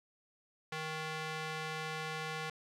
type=tone with band-pass filter; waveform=square; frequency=157 Hz; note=D#3; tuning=16 cents sharp; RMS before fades=-40 dBFS; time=0.72-2.5 s; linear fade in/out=5 ms; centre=2100 Hz; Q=0.65; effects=none